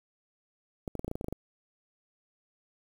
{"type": "clicks", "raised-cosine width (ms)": 2, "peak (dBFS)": -21, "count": 11, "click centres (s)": [0.878, 0.953, 0.994, 1.046, 1.08, 1.114, 1.155, 1.211, 1.244, 1.284, 1.326], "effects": ["8-bit"]}